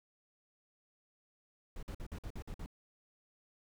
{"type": "noise bursts", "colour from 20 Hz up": "brown", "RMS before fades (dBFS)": -43, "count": 8, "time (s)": [1.76, 2.661], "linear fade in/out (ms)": 2, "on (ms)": 68, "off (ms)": 51, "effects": []}